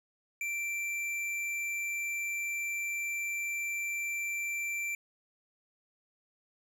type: tone with tanh clipping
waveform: sine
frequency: 2349 Hz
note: D7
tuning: in tune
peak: -34 dBFS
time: 0.41-4.95 s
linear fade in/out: 2 ms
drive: 13 dB
effects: none